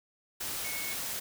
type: tone in noise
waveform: sine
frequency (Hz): 2200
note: C#7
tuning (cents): -14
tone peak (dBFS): -39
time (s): 0.64-0.94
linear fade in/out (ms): 10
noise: white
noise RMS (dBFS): -36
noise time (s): 0.4-1.2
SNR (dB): -6
effects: none